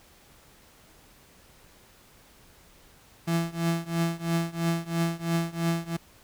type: tone with tremolo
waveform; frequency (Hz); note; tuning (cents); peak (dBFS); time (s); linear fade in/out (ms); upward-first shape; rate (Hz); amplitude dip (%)
35% pulse; 167.4; E3; +27; -20; 3.27-5.97; 10; triangle; 3; 95
effects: pink hiss -56 dBFS RMS until 6.23 s